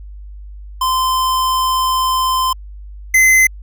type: tone pair in turn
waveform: square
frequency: 1034 / 2051 Hz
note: C6 / C7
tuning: -21 / -35 cents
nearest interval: octave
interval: 1186 cents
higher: second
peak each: -14 / -8 dBFS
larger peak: second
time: 0.81-2.53 / 3.14-3.47 s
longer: first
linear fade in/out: 5 ms
effects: added 50 Hz sine -30 dBFS peak until 3.62 s